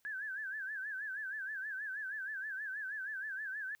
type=tone with vibrato; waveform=sine; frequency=1632 Hz; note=G#6; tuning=31 cents flat; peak=-38 dBFS; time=0.05-3.75 s; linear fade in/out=0 ms; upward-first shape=sine; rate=6.3 Hz; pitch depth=130 cents each way; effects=white hiss -75 dBFS RMS until 3.8 s